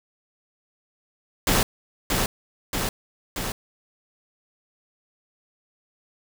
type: noise with echo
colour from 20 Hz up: pink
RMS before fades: -20 dBFS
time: 1.47-1.63 s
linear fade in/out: 2 ms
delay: 630 ms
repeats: 3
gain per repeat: -3 dB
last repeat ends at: 3.52 s
effects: none